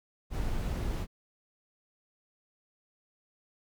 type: noise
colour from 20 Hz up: brown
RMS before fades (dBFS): -32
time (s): 0.3-1.07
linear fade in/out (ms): 50
effects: none